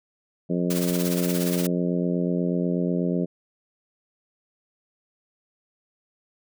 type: harmonic tone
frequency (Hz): 88.2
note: F2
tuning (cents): +18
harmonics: 2 / 3 / 4 / 5 / 6 / 7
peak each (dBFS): -24 / -28 / -30 / -32 / -34 / -35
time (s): 0.49-3.26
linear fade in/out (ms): 20
type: noise with tremolo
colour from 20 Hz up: white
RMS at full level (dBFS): -30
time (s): 0.7-1.67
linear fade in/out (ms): 5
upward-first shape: sine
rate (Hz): 17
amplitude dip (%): 60
effects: none